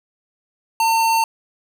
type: tone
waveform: square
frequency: 904 Hz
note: A5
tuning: 47 cents sharp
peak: -15 dBFS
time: 0.8-1.24 s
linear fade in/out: 2 ms
effects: none